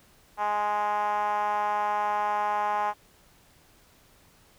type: tone with band-pass filter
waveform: 5% pulse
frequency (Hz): 208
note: G#3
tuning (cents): +3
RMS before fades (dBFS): -27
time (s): 0.37-2.94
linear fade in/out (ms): 50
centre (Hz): 890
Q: 5.3
effects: pink hiss -59 dBFS RMS until 4.58 s